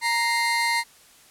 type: tone pair together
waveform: 30% pulse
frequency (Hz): 932.3 / 2096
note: A#5 / C7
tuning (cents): 0 / +2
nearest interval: octave + major second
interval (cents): 1402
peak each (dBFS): -21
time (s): 0.01-0.84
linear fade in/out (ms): 50
effects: white hiss -53 dBFS RMS until 1.3 s + low-pass 12000 Hz 12 dB/octave